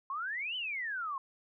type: exponential two-way sweep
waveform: sine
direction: up then down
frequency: 1046.5 to 3080 to 1046.5 Hz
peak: -34 dBFS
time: 0.1-1.18 s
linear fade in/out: 2 ms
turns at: 0.56 s
effects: none